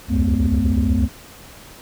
sine tone cluster, 67.4 / 75.8 / 91.4 / 216.9 / 251.3 Hz, C#2 / D#2 / F#2 / A3 / B3, -48 / -45 / -21 / -25 / +30 cents, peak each -20 dBFS, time 0.08-1.09 s, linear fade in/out 50 ms, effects tanh soft clip ceiling -9 dBFS + pink hiss -42 dBFS RMS until 1.81 s

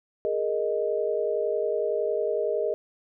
sine chord, Ab suspended second, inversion none, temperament equal, 415.3 / 466.2 / 622.3 Hz, Ab4 / Bb4 / Eb5, 0 / 0 / 0 cents, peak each -28 dBFS, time 0.25-2.74 s, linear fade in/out 0 ms, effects none

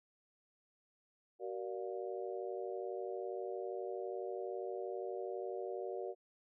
harmonic tone with a mistuned harmonic, 117.6 Hz, A#2, 16 cents sharp, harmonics 3 / 4 / 5 / 6, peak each -42 / -44 / -46 / -48 dBFS, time 1.39-6.15 s, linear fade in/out 50 ms, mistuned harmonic 3, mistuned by +120 cents, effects none

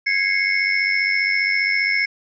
sine tone cluster, 1659 / 2100 / 2195 / 5300 Hz, G#6 / C7 / C#7 / E8, -2 / +6 / -18 / +9 cents, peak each -26 / -22 / -19 / -28 dBFS, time 0.06-2.06 s, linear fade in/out 10 ms, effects none

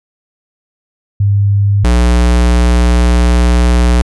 sine / square tone pair in turn, 100.7 / 60.1 Hz, G2 / B1, +47 / -46 cents, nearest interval major sixth, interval 893 cents, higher first, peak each -7 dBFS, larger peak neither, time 1.2-1.84 / 1.84-4.02 s, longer second, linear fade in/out 5 ms, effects resampled to 24000 Hz

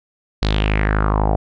sawtooth tone with low-pass filter sweep, 52.1 Hz, G#1, 6 cents sharp, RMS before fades -17 dBFS, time 0.42-1.36 s, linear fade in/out 5 ms, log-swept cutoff 4400 to 690 Hz, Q 4.3, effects none

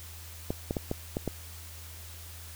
clicks, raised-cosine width 2 ms, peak -16 dBFS, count 6, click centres 0.505 / 0.709 / 0.768 / 0.914 / 1.169 / 1.277 s, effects added 82 Hz sine -45 dBFS peak until 2.55 s + white hiss -48 dBFS RMS until 2.55 s

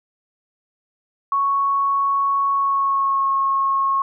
sine tone with pitch glide, 1108.7 to 1089.7 Hz, C#6 to C#6, 0 to -30 cents, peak -16 dBFS, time 1.32-4.02 s, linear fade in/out 2 ms, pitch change -30 cents, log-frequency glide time 2.52-3.3 s, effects none

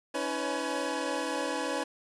25% pulse tone cluster, 280.1 / 320.3 / 499.4 / 557 / 845 Hz, C#4 / E4 / B4 / C#5 / G#5, +18 / -50 / +19 / +8 / +30 cents, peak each -33 / -33 / -31 / -36 / -34 dBFS, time 0.14-1.84 s, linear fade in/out 10 ms, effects resampled to 24000 Hz + 10-bit

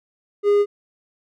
triangle tone, 409.3 Hz, G#4, 25 cents flat, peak -11 dBFS, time 0.43-0.66 s, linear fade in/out 50 ms, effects none

